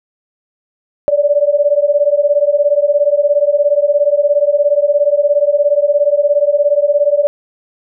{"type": "beating tone pair", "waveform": "sine", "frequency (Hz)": [572, 589], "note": ["D5", "D5"], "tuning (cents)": [-46, 5], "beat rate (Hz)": 17, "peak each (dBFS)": -12, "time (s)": [1.08, 7.27], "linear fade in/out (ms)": 0, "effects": []}